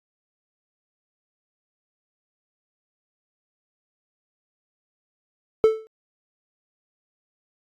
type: tone with exponential decay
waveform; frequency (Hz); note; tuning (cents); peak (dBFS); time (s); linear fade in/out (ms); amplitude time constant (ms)
triangle; 440; A4; 0; -7; 5.64-5.87; 0; 50
effects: AAC 64 kbps